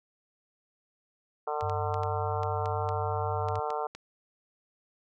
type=harmonic tone; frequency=150.2 Hz; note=D3; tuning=39 cents sharp; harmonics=3 / 4 / 5 / 6 / 7 / 8 / 9; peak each=-35 / -38 / -34 / -37 / -39 / -41 / -41 dBFS; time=1.47-3.87 s; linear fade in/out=5 ms
type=clicks; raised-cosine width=0.2 ms; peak=-25 dBFS; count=11; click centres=1.609 / 1.697 / 1.942 / 2.034 / 2.433 / 2.658 / 2.89 / 3.486 / 3.556 / 3.704 / 3.95 s
type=tone; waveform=sine; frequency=98 Hz; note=G2; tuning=in tune; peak=-32 dBFS; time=1.62-3.6 s; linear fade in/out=10 ms
effects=none